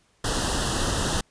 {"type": "band-stop noise", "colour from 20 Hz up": "pink", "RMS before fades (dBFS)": -25, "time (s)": [0.24, 1.21], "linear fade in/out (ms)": 5, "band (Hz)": [1900, 2700], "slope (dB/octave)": 96, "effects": ["pink hiss -64 dBFS RMS until 1.3 s", "resampled to 22050 Hz"]}